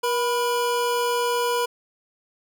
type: tone pair together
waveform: square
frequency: 477.9 / 987.8 Hz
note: A#4 / B5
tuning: +43 / 0 cents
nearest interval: octave + minor second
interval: 1257 cents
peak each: -24 / -25 dBFS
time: 0.03-1.66 s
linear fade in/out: 10 ms
effects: none